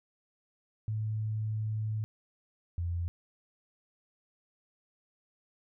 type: tone pair in turn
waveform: sine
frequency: 108.5 / 86.12 Hz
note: A2 / F2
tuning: -24 / -24 cents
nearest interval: major third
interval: 400 cents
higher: first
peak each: -30 / -30 dBFS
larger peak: neither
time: 0.88-2.04 / 2.78-3.08 s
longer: first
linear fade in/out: 0 ms
effects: none